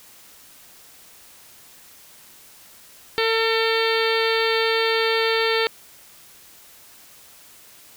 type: harmonic tone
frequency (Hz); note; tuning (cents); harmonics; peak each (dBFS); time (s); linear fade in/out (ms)
450.5; A4; +41; 1 / 2 / 3 / 4 / 5 / 6 / 7 / 8 / 9 / 10; -21 / -29 / -28 / -27 / -28 / -31 / -31 / -30 / -33 / -31; 3.18-5.67; 0
effects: white hiss -48 dBFS RMS until 7.96 s